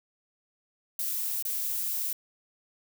violet noise with dropouts, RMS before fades -31 dBFS, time 0.99-2.13 s, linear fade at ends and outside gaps 2 ms, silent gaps 1.425-1.451 s, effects none

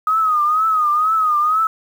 sine tone with vibrato, 1250 Hz, D#6, 8 cents sharp, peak -13 dBFS, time 0.07-1.67 s, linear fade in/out 2 ms, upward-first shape triangle, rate 2.1 Hz, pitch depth 100 cents each way, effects 7-bit

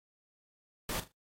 pink noise with echo, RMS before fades -36 dBFS, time 0.89-1 s, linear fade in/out 2 ms, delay 39 ms, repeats 3, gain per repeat -12 dB, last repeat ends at 1.117 s, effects AAC 48 kbps

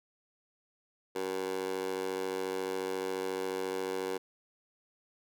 15% pulse tone with high-pass filter, 94.2 Hz, F#2, 32 cents sharp, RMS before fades -35 dBFS, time 1.15-4.18 s, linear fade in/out 10 ms, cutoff 450 Hz, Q 3.3, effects none

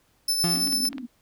sawtooth tone with tremolo, 5274 Hz, E8, in tune, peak -18 dBFS, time 0.28-0.89 s, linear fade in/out 5 ms, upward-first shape sine, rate 9.1 Hz, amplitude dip 40%
35% pulse tone with exponential decay, 173.1 Hz, F3, 15 cents flat, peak -20 dBFS, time 0.44-1 s, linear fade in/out 0 ms, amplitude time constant 120 ms
white band-pass noise, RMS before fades -35 dBFS, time 0.53-1.07 s, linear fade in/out 20 ms, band 230 to 290 Hz, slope 96 dB/octave
clicks, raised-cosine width 0.3 ms, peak -23 dBFS, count 6, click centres 0.559 / 0.674 / 0.726 / 0.854 / 0.93 / 0.982 s
effects pink hiss -65 dBFS RMS until 1.21 s

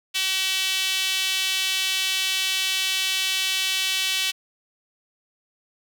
sawtooth tone with high-pass filter, 380 Hz, F#4, 46 cents sharp, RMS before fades -24 dBFS, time 0.14-4.32 s, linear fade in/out 20 ms, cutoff 3000 Hz, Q 2.5, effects none

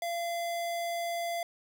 square tone, 684 Hz, F5, 36 cents flat, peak -32 dBFS, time 0.02-1.43 s, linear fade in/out 2 ms, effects none

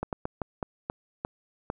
slowing click train, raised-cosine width 1 ms, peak -16 dBFS, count 8, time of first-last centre 0.03-1.701 s, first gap 98 ms, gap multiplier 1.29, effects none

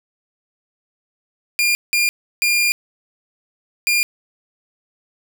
sawtooth tone bursts at uneven times, 2407 Hz, D7, 42 cents sharp, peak -11 dBFS, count 4, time 1.59-1.75 / 1.93-2.09 / 2.42-2.72 / 3.87-4.03 s, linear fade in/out 0 ms, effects none

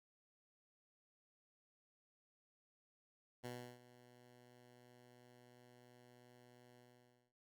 10% pulse tone with ADSR envelope, 122.9 Hz, B2, 8 cents flat, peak -37 dBFS, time 3.43-7.33 s, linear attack 23 ms, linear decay 330 ms, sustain -18 dB, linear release 550 ms, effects Opus 48 kbps

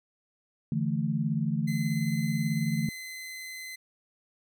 sine chord, D suspended second, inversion none, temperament just, 146.83 / 165.19 / 220.2 Hz, D3 / E3 / A3, 0 / +4 / +2 cents, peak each -30 dBFS, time 0.72-2.89 s, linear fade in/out 2 ms
sawtooth tone, 2046 Hz, C7, 39 cents flat, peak -35 dBFS, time 1.67-3.76 s, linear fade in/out 10 ms
effects none

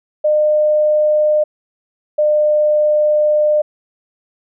sine tone pair in turn, 606 / 602.6 Hz, D#5 / D5, -46 / +44 cents, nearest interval unison, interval 10 cents, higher first, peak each -10 dBFS, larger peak neither, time 0.24-1.44 / 2.18-3.62 s, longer second, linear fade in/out 10 ms, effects none

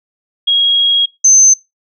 sine tone pair in turn, 3291 / 6200 Hz, G#7 / G8, -16 / -20 cents, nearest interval major seventh, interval 1096 cents, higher second, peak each -8 / -4 dBFS, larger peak second, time 0.47-1.06 / 1.24-1.54 s, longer first, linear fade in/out 10 ms, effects noise-tail reverb RT60 0.2 s tail -19 dB re dry

